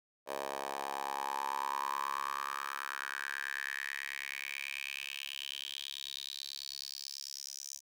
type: tone with high-pass filter sweep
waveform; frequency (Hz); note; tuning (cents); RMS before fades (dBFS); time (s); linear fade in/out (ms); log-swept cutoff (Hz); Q
10% pulse; 69.2; C#2; -2; -40; 0.26-7.81; 50; 620 to 6100; 5.8
effects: none